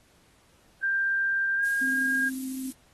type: tone with pitch glide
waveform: sine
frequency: 1585 to 1621.1 Hz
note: G6 to G#6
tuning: +19 to -42 cents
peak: -23 dBFS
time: 0.82-2.3 s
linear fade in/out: 20 ms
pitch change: +39 cents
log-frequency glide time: 1.57-1.62 s
type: noise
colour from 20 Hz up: violet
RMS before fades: -38 dBFS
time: 1.64-2.73 s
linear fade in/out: 10 ms
type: tone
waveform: sine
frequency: 262 Hz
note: C4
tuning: 2 cents sharp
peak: -32 dBFS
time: 1.81-2.71 s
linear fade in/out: 10 ms
effects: pink hiss -62 dBFS RMS until 2.93 s + AAC 32 kbps